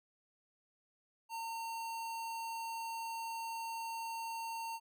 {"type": "tone", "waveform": "square", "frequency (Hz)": 912, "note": "A#5", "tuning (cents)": -38, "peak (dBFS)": -40, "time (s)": [1.29, 4.8], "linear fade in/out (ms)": 50, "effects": []}